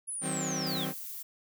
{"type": "linear sweep", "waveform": "sine", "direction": "down", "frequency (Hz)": [10548, 3092], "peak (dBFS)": -34, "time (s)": [0.07, 0.86], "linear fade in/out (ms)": 20}
{"type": "chord", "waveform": "sawtooth", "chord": "C diminished", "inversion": "first", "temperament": "just", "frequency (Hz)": [156.98, 188.37, 261.6], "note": ["Eb3", "Gb3", "C4"], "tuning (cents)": [16, 31, 0], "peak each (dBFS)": -33, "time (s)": [0.21, 0.94], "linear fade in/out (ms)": 50}
{"type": "noise", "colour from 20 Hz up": "violet", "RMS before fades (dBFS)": -41, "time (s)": [0.66, 1.23], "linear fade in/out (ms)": 10}
{"effects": []}